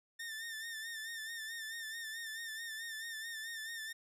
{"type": "tone with vibrato", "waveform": "sawtooth", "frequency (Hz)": 1800, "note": "A6", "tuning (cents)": 39, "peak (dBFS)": -38, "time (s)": [0.19, 3.93], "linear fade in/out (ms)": 10, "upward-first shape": "sine", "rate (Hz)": 4.6, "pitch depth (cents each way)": 53, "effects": ["resampled to 32000 Hz"]}